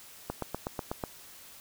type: click train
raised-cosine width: 1 ms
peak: -18 dBFS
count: 7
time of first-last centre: 0.3-1.038 s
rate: 8.13 Hz
effects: white hiss -51 dBFS RMS until 1.6 s